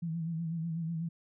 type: tone with vibrato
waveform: sine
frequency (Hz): 164.81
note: E3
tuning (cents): 0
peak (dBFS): -32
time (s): 0.02-1.09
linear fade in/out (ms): 10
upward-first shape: sine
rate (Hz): 8.1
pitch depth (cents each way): 58
effects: none